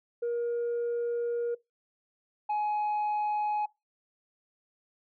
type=tone pair in turn; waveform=sine; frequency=473.8 / 840.6 Hz; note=A#4 / G#5; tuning=+28 / +21 cents; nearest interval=minor seventh; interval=993 cents; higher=second; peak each=-26 / -24 dBFS; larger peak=second; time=0.22-1.55 / 2.49-3.66 s; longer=first; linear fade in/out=10 ms; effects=noise-tail reverb RT60 0.2 s tail -22 dB re dry + tanh soft clip ceiling -26 dBFS